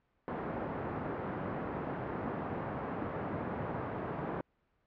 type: band-pass noise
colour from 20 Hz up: pink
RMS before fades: -38 dBFS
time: 0.28-4.41 s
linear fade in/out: 0 ms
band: 130 to 1300 Hz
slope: 12 dB/octave
effects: pink hiss -75 dBFS RMS until 4.86 s + low-pass 2000 Hz 12 dB/octave